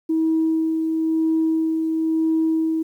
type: tone with tremolo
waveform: sine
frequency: 321.1 Hz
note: E4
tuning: 45 cents flat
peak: -15 dBFS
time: 0.09-2.83 s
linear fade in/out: 10 ms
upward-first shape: sine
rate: 0.99 Hz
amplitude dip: 35%
effects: tanh soft clip ceiling -12 dBFS + 9-bit